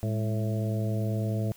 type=harmonic tone with a mistuned harmonic; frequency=110 Hz; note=A2; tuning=in tune; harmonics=1 / 2 / 3 / 4 / 5 / 6; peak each=-27 / -33 / -39 / -40 / -40 / -39 dBFS; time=0.03-1.52 s; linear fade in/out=0 ms; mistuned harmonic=2; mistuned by=-94 cents; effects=white hiss -55 dBFS RMS until 1.56 s